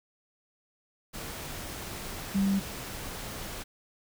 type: tone in noise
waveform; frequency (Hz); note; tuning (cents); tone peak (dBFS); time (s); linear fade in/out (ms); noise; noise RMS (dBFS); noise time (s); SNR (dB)
sine; 196; G3; 0; -23; 2.34-2.6; 20; pink; -39; 1.13-3.64; +13
effects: none